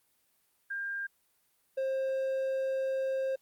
sine / triangle tone pair in turn, 1600 / 531.6 Hz, G6 / C5, +35 / +27 cents, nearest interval octave + perfect fifth, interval 1908 cents, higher first, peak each -33 / -27 dBFS, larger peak second, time 0.7-1.07 / 1.77-3.36 s, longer second, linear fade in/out 10 ms, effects white hiss -72 dBFS RMS until 3.41 s + Opus 32 kbps

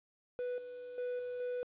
triangle tone with level steps, 493.9 Hz, B4, in tune, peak -33 / -42 / -33 / -36 / -33 dBFS, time 0.39-1.63 s, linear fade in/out 0 ms, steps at 0.58 / 0.98 / 1.19 / 1.4 s, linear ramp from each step 2 ms, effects resampled to 8000 Hz + 11-bit

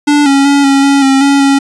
square tone with pitch steps, 292.1 / 276.1 / 282.1 / 275 / 278.6 / 269.9 / 279.4 / 275.9 Hz, D4 / C#4 / C#4 / C#4 / C#4 / C#4 / C#4 / C#4, -9 / -7 / +30 / -14 / +9 / -46 / +14 / -8 cents, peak -6 dBFS, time 0.07-1.59 s, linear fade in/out 10 ms, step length 190 ms, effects resampled to 22050 Hz

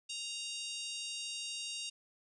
harmonic tone, 932.3 Hz, A#5, in tune, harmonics 3 / 4 / 5 / 6 / 7 / 8 / 9 / 10, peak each -43 / -45 / -47 / -49 / -50 / -51 / -52 / -53 dBFS, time 0.09-1.9 s, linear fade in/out 10 ms, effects none

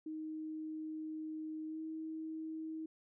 sine tone with pitch glide, 312.8 to 317.7 Hz, D#4 to D#4, +9 to +36 cents, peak -40 dBFS, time 0.06-2.86 s, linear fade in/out 5 ms, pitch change +27 cents, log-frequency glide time 1.67-1.8 s, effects none

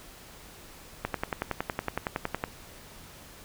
click train, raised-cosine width 0.5 ms, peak -13 dBFS, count 16, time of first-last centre 1.05-2.439 s, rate 10.8 Hz, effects pink hiss -49 dBFS RMS until 3.44 s

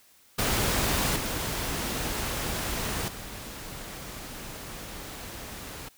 pink noise with level steps, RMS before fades -26 / -31 / -40 dBFS, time 0.38-5.89 s, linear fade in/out 10 ms, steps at 1.16 / 3.08 s, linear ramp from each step 2 ms, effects white hiss -59 dBFS RMS until 5.97 s

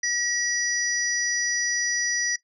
sine tone cluster, 1912 / 4868 / 5850 Hz, A#6 / D#8 / F#8, +43 / -39 / -21 cents, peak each -27 / -33 / -26 dBFS, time 0.03-2.36 s, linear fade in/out 5 ms, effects noise-tail reverb RT60 0.1 s tail -17 dB re dry

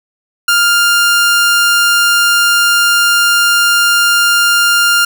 sawtooth tone, 1400 Hz, F6, 4 cents sharp, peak -4 dBFS, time 0.48-5.05 s, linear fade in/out 5 ms, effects none

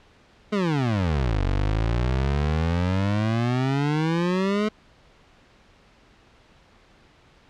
25% pulse exponential two-way sweep, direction down then up, 216.6 to 45.99 to 216.6 Hz, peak -17 dBFS, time 0.52-4.69 s, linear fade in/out 10 ms, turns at 1.43 s, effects pink hiss -55 dBFS RMS until 7.49 s + low-pass 4000 Hz 12 dB/octave

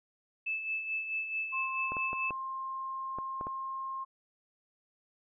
sine tone with tremolo, 2623 Hz, E7, 9 cents flat, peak -30 dBFS, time 0.46-2.31 s, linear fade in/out 10 ms, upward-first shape sine, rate 4.6 Hz, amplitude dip 55%
sine tone with pitch glide, 1058 to 1066 Hz, C6 to C6, +19 to +32 cents, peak -35 dBFS, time 1.52-4.05 s, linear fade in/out 20 ms, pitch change +13 cents, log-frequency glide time 2.22-3.83 s
clicks, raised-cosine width 1 ms, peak -26 dBFS, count 7, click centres 1.92 / 1.968 / 2.131 / 2.307 / 3.186 / 3.411 / 3.469 s
effects none

